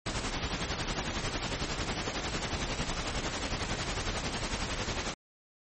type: noise with tremolo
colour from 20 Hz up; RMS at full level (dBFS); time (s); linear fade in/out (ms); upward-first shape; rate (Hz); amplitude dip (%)
pink; -31; 0.06-5.14; 2; sine; 11; 55
effects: MP3 32 kbps